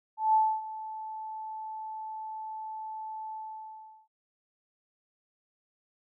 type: tone with ADSR envelope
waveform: sine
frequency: 873 Hz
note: A5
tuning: 14 cents flat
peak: -19 dBFS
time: 0.17-4.08 s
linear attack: 170 ms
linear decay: 270 ms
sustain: -17 dB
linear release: 760 ms
effects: none